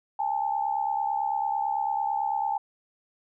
sine tone pair together, 811 / 880 Hz, G#5 / A5, -41 / 0 cents, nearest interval minor second, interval 141 cents, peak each -27 / -28 dBFS, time 0.19-2.58 s, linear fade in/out 5 ms, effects none

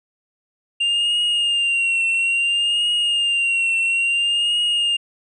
triangle tone with vibrato, 2789 Hz, F7, 3 cents flat, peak -15 dBFS, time 0.8-4.97 s, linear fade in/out 10 ms, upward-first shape triangle, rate 0.59 Hz, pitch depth 56 cents each way, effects resampled to 24000 Hz

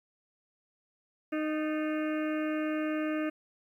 harmonic tone with a mistuned harmonic, 308.3 Hz, D#4, 16 cents flat, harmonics 1 / 2 / 4 / 5 / 6 / 7 / 8 / 9, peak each -30 / -36 / -42 / -44 / -46 / -47 / -48 / -49 dBFS, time 1.32-3.3 s, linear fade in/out 10 ms, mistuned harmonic 6, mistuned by -74 cents, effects 11-bit

